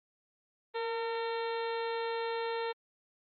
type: harmonic tone with a mistuned harmonic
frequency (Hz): 454.9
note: A#4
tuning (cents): -42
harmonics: 1 / 2 / 3 / 4 / 5 / 6 / 7 / 8 / 9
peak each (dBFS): -34 / -38 / -45 / -45 / -48 / -50 / -52 / -50 / -50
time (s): 0.74-2.73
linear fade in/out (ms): 20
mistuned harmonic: 1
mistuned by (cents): +29
effects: Opus 32 kbps